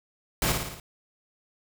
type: noise with echo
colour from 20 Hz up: pink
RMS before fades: -25 dBFS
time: 0.42-0.52 s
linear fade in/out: 2 ms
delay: 56 ms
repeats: 5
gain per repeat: -4 dB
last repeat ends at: 0.8 s
effects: none